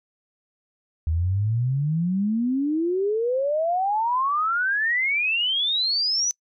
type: exponential sweep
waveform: sine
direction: up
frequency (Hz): 77.1 to 6050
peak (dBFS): -20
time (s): 1.07-6.31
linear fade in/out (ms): 0
effects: noise-tail reverb RT60 0.1 s tail -24 dB re dry